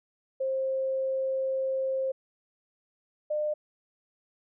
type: tone pair in turn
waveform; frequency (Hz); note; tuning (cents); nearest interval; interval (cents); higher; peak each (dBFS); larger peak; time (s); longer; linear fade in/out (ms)
sine; 530 / 603; C5 / D5; +22 / +46; major second; 224; second; -26; neither; 0.4-2.12 / 3.3-3.54; first; 10
effects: none